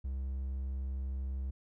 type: tone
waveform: triangle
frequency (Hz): 66.3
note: C2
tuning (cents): +23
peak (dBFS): -32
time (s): 0.04-1.51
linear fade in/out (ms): 10
effects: none